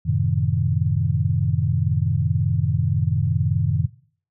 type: chord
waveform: sine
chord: F# diminished seventh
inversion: none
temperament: equal with one note detuned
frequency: 91.86 / 110 / 130.81 / 155.56 Hz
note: F#2 / A2 / C3 / Eb3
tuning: -12 / 0 / 0 / 0 cents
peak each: -23 dBFS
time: 0.05-3.87 s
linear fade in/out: 20 ms
effects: noise-tail reverb RT60 0.5 s tail -20 dB re dry